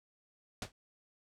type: noise with exponential decay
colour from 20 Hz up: pink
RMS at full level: -34 dBFS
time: 0.62-0.72 s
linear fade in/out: 2 ms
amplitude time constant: 21 ms
effects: low-pass 8000 Hz 12 dB/octave